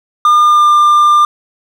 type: tone with pitch glide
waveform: triangle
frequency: 1207 to 1195.9 Hz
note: D6 to D6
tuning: +47 to +31 cents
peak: -3 dBFS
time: 0.25-1.25 s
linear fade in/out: 2 ms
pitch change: -16 cents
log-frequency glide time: 0.42-0.75 s
effects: none